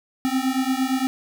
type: beating tone pair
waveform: square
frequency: 257.5 / 266.2 Hz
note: C4 / C4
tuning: -28 / +30 cents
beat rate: 8.7 Hz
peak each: -24 dBFS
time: 0.25-1.07 s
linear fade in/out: 0 ms
effects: none